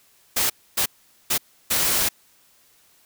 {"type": "noise bursts at uneven times", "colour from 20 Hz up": "white", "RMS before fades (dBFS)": -21, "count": 4, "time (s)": [[0.36, 0.5], [0.77, 0.86], [1.3, 1.38], [1.7, 2.09]], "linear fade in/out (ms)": 10, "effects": ["white hiss -58 dBFS RMS until 3.05 s"]}